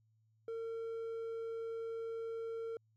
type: tone with hard clipping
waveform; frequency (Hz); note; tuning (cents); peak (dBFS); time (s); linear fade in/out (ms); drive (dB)
sine; 455.2; A#4; -41; -40; 0.48-2.77; 2; 3
effects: added 110 Hz sine -70 dBFS peak until 2.96 s